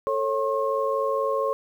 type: tone cluster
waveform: sine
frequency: 443.6 / 548 / 1076 Hz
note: A4 / C#5 / C6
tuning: +14 / -20 / +48 cents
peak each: -27 / -25 / -27 dBFS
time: 0.07-1.53 s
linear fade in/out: 0 ms
effects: 9-bit